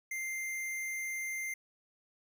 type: tone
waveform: square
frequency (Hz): 2094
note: C7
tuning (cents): +1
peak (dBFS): -36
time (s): 0.11-1.54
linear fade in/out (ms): 5
effects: none